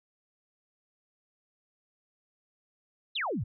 sine exponential sweep, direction down, 4186 to 87.31 Hz, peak -29 dBFS, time 3.15-3.44 s, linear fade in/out 10 ms, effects none

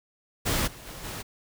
pink noise with level steps, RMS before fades -26 / -45 / -41 / -36 dBFS, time 0.45-1.23 s, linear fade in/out 20 ms, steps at 0.66 / 0.85 / 1.03 s, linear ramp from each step 20 ms, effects none

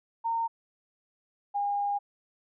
sine tone pair in turn, 917 / 811.3 Hz, A#5 / G#5, -29 / -41 cents, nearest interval major second, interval 212 cents, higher first, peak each -26 dBFS, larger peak neither, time 0.24-0.48 / 1.54-1.99 s, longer second, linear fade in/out 20 ms, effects none

